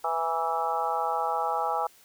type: harmonic tone with a mistuned harmonic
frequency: 164.81 Hz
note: E3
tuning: in tune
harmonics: 3 / 4 / 5 / 6 / 7 / 8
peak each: -35 / -34 / -28 / -35 / -34 / -33 dBFS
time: 0.04-1.87 s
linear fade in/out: 5 ms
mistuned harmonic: 6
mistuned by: -33 cents
effects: white hiss -57 dBFS RMS until 2.04 s